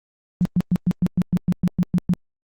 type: tone bursts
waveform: sine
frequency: 178.2 Hz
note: F3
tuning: 35 cents sharp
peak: -14 dBFS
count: 12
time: 0.41-2.136 s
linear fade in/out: 0 ms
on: 43 ms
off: 110 ms
effects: Opus 32 kbps